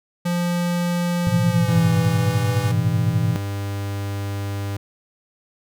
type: tone with pitch glide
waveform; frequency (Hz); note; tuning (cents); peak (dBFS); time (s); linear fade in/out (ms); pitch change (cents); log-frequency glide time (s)
square; 174.61 to 165.38; F3 to E3; 0 to +6; -20; 0.25-2.72; 10; -94; 1.46-1.93
type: chord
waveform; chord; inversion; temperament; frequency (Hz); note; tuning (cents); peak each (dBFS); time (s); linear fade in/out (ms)
sine; A suspended second; none; just; 110 / 123.75 / 165; A2 / B2 / E3; 0 / +4 / +2; -22; 1.27-3.36; 0
type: tone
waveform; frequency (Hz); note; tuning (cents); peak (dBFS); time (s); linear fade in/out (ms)
45% pulse; 100; G2; +35; -24; 1.68-4.77; 5
effects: none